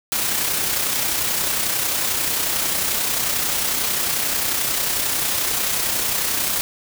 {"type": "noise with amplitude modulation", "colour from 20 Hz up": "white", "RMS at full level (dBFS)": -20, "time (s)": [0.12, 6.61], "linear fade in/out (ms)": 0, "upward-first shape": "sine", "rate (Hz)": 31.2, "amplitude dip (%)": 35, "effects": []}